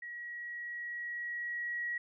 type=tone with level ramp; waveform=sine; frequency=1912 Hz; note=A#6; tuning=43 cents sharp; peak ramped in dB=-41 to -33 dBFS; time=0.02-1.98 s; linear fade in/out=5 ms; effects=none